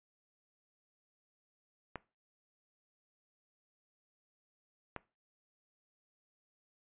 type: clicks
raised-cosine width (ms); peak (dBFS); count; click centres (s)
0.5; -24; 2; 1.957 / 4.963
effects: noise-tail reverb RT60 0.3 s tail -20 dB re dry + resampled to 8000 Hz